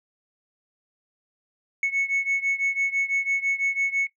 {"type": "beating tone pair", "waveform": "sine", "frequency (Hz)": [2204, 2210], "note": ["C#7", "C#7"], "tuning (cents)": [-11, -6], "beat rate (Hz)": 6, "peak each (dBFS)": [-22, -24], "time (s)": [1.83, 4.07], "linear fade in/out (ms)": 2, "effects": ["noise-tail reverb RT60 0.1 s tail -19 dB re dry", "tanh soft clip ceiling -18 dBFS"]}